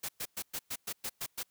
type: noise bursts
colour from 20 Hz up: white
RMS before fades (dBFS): -37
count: 9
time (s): 0.03-1.432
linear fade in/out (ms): 10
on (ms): 58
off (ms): 110
effects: white hiss -74 dBFS RMS until 1.5 s